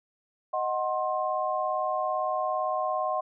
sine chord, C diminished, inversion first, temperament equal with one note detuned, 622.3 / 740 / 1060.5 Hz, Eb5 / Gb5 / C6, 0 / 0 / +23 cents, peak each -30 dBFS, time 0.53-3.21 s, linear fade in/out 10 ms, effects none

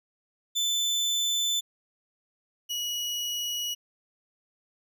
30% pulse tone pair in turn, 3520 / 2914 Hz, A7 / F#7, 0 / -27 cents, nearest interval minor third, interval 327 cents, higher first, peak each -22 / -26 dBFS, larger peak first, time 0.55-1.61 / 2.69-3.75 s, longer neither, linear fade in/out 20 ms, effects none

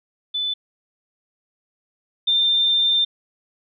sine tone pair in turn, 3502 / 3592 Hz, A7 / A7, -9 / +35 cents, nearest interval unison, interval 44 cents, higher second, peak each -21 / -15 dBFS, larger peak second, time 0.34-0.54 / 2.27-3.05 s, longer second, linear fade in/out 10 ms, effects none

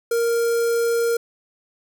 square tone with notch filter, 466.2 Hz, A#4, in tune, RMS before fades -20 dBFS, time 0.11-1.17 s, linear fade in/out 5 ms, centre 2800 Hz, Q 0.74, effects none

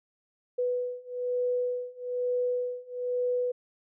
sine beating tone pair, 493.9 / 495 Hz, B4 / B4, 0 / +4 cents, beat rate 1.1 Hz, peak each -31 / -30 dBFS, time 0.58-3.52 s, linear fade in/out 10 ms, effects none

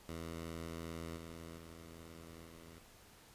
10% pulse tone with level steps, 82.6 Hz, E2, 4 cents sharp, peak -35 / -40 / -44 / -46 dBFS, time 0.08-2.79 s, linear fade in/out 10 ms, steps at 1.16 / 1.56 / 2.44 s, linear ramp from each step 20 ms, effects pink hiss -61 dBFS RMS until 3.34 s + resampled to 32000 Hz

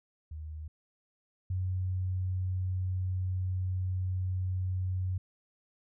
sine tone pair in turn, 77.78 / 92.5 Hz, D#2 / F#2, 0 / 0 cents, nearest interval minor third, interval 300 cents, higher second, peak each -38 / -29 dBFS, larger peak second, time 0.31-0.68 / 1.5-5.18 s, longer second, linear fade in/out 5 ms, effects none

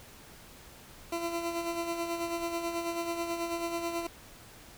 20% pulse tone with tremolo, 338.5 Hz, E4, 46 cents sharp, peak -25 dBFS, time 1.12-4.07 s, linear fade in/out 5 ms, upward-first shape sine, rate 9.2 Hz, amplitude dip 50%, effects pink hiss -52 dBFS RMS until 4.77 s

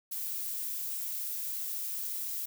violet noise, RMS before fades -36 dBFS, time 0.11-2.46 s, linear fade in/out 10 ms, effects none

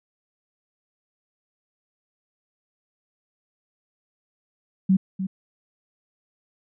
sine tone with echo, 189.9 Hz, F#3, 45 cents sharp, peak -14 dBFS, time 4.89-4.97 s, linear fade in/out 10 ms, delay 300 ms, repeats 1, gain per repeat -10 dB, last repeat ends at 5.27 s, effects none

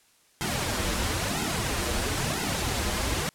pink noise with flanger, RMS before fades -28 dBFS, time 0.41-3.29 s, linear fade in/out 0 ms, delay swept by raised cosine 1.7 to 7.5 ms, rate 1 Hz, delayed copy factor -0.95, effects white hiss -62 dBFS RMS until 3.34 s + low-pass 11000 Hz 12 dB/octave

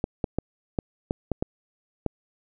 clicks, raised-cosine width 2 ms, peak -11 dBFS, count 8, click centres 0.041 / 0.242 / 0.386 / 0.788 / 1.109 / 1.317 / 1.425 / 2.063 s, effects none

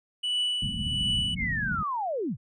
triangle tone with tremolo, 2960 Hz, F#7, in tune, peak -22 dBFS, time 0.23-1.35 s, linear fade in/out 10 ms, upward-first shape triangle, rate 1.4 Hz, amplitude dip 70%
white low-pass noise, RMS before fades -33 dBFS, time 0.62-1.83 s, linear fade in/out 2 ms, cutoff 230 Hz, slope 48 dB/octave
sine linear sweep, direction down, 2217 to 84.4 Hz, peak -27 dBFS, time 1.36-2.37 s, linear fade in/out 50 ms
effects resampled to 22050 Hz

